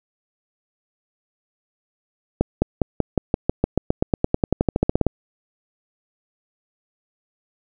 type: accelerating click train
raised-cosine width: 2 ms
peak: -3 dBFS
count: 24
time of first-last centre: 2.41-5.067 s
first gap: 210 ms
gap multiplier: 0.94
effects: none